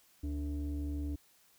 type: tone pair together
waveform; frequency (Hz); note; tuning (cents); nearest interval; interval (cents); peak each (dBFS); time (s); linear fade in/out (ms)
sine; 72.49 / 290.7; D2 / D4; -22 / -18; 2 octaves; 2404; -33 / -37; 0.23-1.16; 10
effects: tanh soft clip ceiling -31 dBFS + white hiss -66 dBFS RMS until 1.58 s